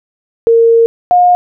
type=tone pair in turn; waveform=sine; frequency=460 / 714.9 Hz; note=A#4 / F5; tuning=-23 / +40 cents; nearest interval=minor sixth; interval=763 cents; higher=second; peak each=-4 dBFS; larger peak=neither; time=0.47-0.86 / 1.11-1.35 s; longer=first; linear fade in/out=0 ms; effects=none